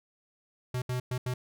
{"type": "tone bursts at uneven times", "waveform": "square", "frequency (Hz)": 125.6, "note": "B2", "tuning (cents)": 30, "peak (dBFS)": -30, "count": 4, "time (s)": [[0.74, 0.82], [0.89, 1], [1.11, 1.18], [1.26, 1.34]], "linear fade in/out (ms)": 5, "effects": []}